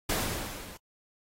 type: noise with level ramp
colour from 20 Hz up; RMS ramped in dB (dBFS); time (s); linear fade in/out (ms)
pink; -28 to -48; 0.09-0.77; 5
effects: AAC 48 kbps